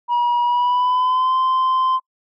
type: tone with pitch glide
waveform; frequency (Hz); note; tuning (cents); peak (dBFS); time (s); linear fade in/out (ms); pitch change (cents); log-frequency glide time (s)
sine; 962 to 1037; B5 to C6; -46 to -16; -12; 0.08-2; 50; +130; 0.43-1.35
effects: noise-tail reverb RT60 0.1 s tail -26 dB re dry + tanh soft clip ceiling -14 dBFS